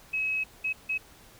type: tone bursts at uneven times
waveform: sine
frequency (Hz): 2562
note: E7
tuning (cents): -50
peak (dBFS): -26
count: 3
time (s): 0.13-0.44 / 0.64-0.73 / 0.89-0.98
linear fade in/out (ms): 10
effects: pink hiss -54 dBFS RMS until 1.39 s